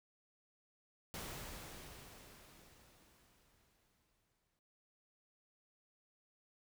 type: noise with exponential decay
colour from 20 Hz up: pink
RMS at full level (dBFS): -45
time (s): 1.14-4.59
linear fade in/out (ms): 0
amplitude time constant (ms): 750
effects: noise-tail reverb RT60 0.6 s tail -21 dB re dry